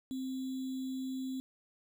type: tone with sample-and-hold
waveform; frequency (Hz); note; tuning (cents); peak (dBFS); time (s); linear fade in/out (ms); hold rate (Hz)
sine; 261.6; C4; 0; -35; 0.11-1.4; 0; 3675
effects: none